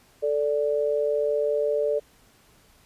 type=tone pair together; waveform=sine; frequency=440 / 585.5 Hz; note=A4 / D5; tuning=0 / -5 cents; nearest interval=perfect fourth; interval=495 cents; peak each=-24 dBFS; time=0.22-2 s; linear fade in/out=20 ms; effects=pink hiss -58 dBFS RMS until 2.85 s + resampled to 32000 Hz